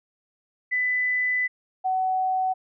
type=tone pair in turn; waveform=sine; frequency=1998 / 750.3 Hz; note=B6 / F#5; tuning=+20 / +24 cents; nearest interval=octave + perfect fourth; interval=1696 cents; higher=first; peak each=-21 dBFS; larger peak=neither; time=0.71-1.48 / 1.84-2.54 s; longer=first; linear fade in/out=20 ms; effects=none